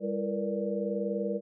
sine tone cluster, 199.7 / 336.5 / 459.9 / 480.5 / 584 Hz, G3 / E4 / A#4 / B4 / D5, +32 / +36 / -23 / -48 / -10 cents, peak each -33 / -39 / -35 / -34 / -36 dBFS, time 0-1.41 s, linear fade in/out 50 ms, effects none

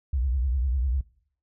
sine tone with vibrato, 64.3 Hz, C2, 30 cents flat, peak -22 dBFS, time 0.13-1.01 s, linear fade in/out 5 ms, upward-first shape sine, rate 10 Hz, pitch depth 180 cents each way, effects noise-tail reverb RT60 0.6 s tail -22 dB re dry

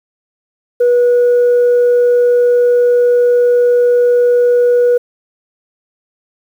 sine tone, 486.1 Hz, B4, 28 cents flat, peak -5 dBFS, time 0.8-4.98 s, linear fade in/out 10 ms, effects tanh soft clip ceiling -5 dBFS + 7-bit

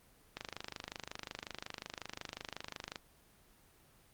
click train, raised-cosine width 0.2 ms, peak -23 dBFS, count 67, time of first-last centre 0.37-2.958 s, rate 25.5 Hz, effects pink hiss -65 dBFS RMS until 4.13 s + Opus 24 kbps

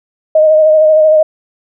sine tone with vibrato, 622.3 Hz, D#5, in tune, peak -4 dBFS, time 0.35-1.23 s, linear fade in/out 5 ms, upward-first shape sine, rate 13 Hz, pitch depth 27 cents each way, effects none

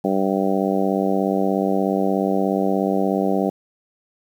harmonic tone, 96.8 Hz, G2, 21 cents flat, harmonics 2 / 3 / 4 / 5 / 6 / 7 / 8, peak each -22 / -24 / -25 / -26 / -27 / -27 / -28 dBFS, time 0.04-3.5 s, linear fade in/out 5 ms, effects 8-bit

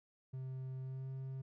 triangle tone with pitch glide, 130.81 to 132.79 Hz, C3 to C3, 0 to +26 cents, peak -39 dBFS, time 0.33-1.42 s, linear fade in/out 10 ms, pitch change +26 cents, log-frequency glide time 0.81-1.09 s, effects none

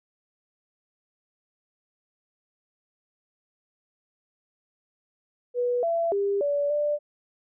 sine tone with pitch steps, 488.7 / 672 / 400.4 / 575 / 590 Hz, B4 / E5 / G4 / D5 / D5, -18 / +33 / +37 / -37 / +8 cents, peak -22 dBFS, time 5.54-6.99 s, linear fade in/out 50 ms, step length 290 ms, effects none

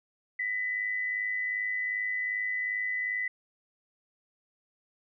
sine tone pair together, 1897.4 / 2000 Hz, A#6 / B6, +30 / +21 cents, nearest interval minor second, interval 91 cents, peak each -38 / -29 dBFS, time 0.39-3.28 s, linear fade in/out 5 ms, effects none

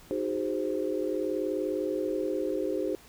sine chord, Ab dominant seventh, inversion second, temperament equal with one note detuned, 311.1 / 370 / 410.5 / 523.3 Hz, Eb4 / Gb4 / Ab4 / C5, 0 / 0 / -20 / 0 cents, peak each -33 dBFS, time 0.11-2.95 s, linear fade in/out 0 ms, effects pink hiss -54 dBFS RMS until 3.08 s

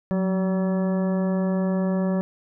harmonic tone with a mistuned harmonic, 190.3 Hz, F#3, 49 cents sharp, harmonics 1 / 2 / 3 / 4 / 5 / 6 / 7 / 9, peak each -21 / -31 / -29 / -41 / -40 / -42 / -46 / -44 dBFS, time 0.11-2.21 s, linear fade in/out 0 ms, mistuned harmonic 1, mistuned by -52 cents, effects none

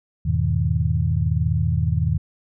sine chord, E major seventh, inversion none, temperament equal with one note detuned, 82.41 / 103.83 / 123.47 / 158.1 Hz, E2 / G#2 / B2 / D#3, 0 / 0 / 0 / +28 cents, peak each -22 / -24 / -24 / -23 dBFS, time 0.25-2.18 s, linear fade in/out 10 ms, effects none

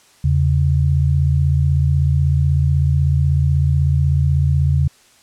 sine tone pair together, 82.41 / 138.59 Hz, E2 / C#3, 0 / 0 cents, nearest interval major sixth, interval 900 cents, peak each -15 dBFS, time 0.24-4.88 s, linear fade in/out 5 ms, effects white hiss -51 dBFS RMS until 5.22 s + low-pass 9000 Hz 12 dB/octave

